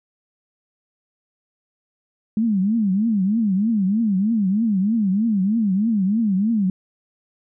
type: tone with vibrato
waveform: sine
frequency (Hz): 207.7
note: G#3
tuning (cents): 0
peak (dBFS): -16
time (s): 2.37-6.7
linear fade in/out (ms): 2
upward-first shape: triangle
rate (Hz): 3.2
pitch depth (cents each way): 230
effects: none

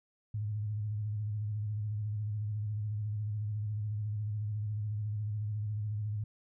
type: tone with vibrato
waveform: sine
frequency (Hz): 105.6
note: G#2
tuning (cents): +29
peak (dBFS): -32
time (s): 0.34-6.24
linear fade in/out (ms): 5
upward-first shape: square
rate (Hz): 14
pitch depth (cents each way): 42
effects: none

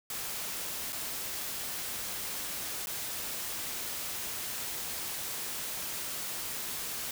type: noise with dropouts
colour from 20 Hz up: white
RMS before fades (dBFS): -37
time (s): 0.1-7.11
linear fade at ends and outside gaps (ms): 2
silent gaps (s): 0.924-0.928 / 2.86-2.87
effects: none

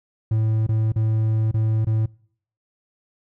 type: tone with dropouts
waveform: triangle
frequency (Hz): 110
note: A2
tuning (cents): 0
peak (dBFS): -15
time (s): 0.31-2.06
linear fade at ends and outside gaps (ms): 5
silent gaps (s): 0.667-0.689 / 0.921-0.959 / 1.514-1.541 / 1.848-1.868
effects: noise-tail reverb RT60 0.6 s tail -25 dB re dry

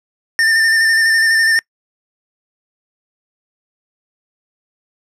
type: tone with vibrato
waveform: square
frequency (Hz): 1800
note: A6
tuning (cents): +39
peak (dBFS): -11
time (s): 0.39-1.59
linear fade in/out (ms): 0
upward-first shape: square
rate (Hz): 12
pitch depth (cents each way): 22
effects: noise-tail reverb RT60 0.1 s tail -25 dB re dry + low-pass 9000 Hz 12 dB/octave

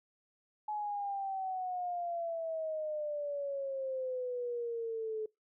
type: exponential sweep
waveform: sine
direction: down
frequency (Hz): 851 to 430.4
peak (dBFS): -34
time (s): 0.68-5.26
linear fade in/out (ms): 5
effects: noise-tail reverb RT60 0.2 s tail -25 dB re dry

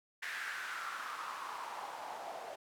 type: noise with band-pass filter sweep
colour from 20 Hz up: white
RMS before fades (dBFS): -43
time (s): 0.22-2.56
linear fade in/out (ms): 10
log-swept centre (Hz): 1800 to 650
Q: 4.2
effects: none

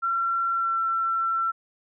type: tone with pitch glide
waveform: sine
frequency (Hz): 1361 to 1346.9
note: F6 to E6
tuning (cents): -45 to +37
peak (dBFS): -22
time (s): 0.02-1.52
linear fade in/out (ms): 20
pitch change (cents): -18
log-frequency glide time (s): 0.52-0.76
effects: none

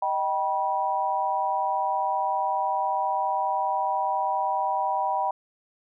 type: chord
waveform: sine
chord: Eb augmented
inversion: none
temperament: just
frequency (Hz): 622.3 / 777.8 / 972.3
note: Eb5 / G5 / B5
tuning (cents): 0 / -14 / -27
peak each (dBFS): -32 / -26 / -26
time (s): 0.02-5.31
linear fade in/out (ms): 5
effects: none

